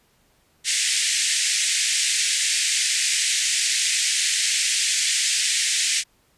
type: band-pass noise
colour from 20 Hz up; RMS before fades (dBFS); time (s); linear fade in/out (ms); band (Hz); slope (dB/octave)
white; -22; 0.64-6.04; 50; 1800 to 8900; 48
effects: pink hiss -62 dBFS RMS until 6.37 s + resampled to 32000 Hz